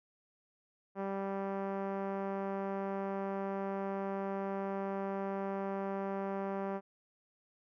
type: tone with low-pass filter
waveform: 5% pulse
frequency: 195.6 Hz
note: G3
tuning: 4 cents flat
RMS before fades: -37 dBFS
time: 0.95-6.81 s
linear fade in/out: 50 ms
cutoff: 700 Hz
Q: 0.75
effects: none